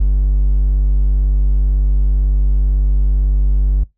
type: tone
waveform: triangle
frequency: 49 Hz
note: G1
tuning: in tune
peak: -7 dBFS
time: 0-3.84 s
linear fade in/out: 10 ms
effects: noise-tail reverb RT60 0.2 s tail -24 dB re dry + tanh soft clip ceiling -3 dBFS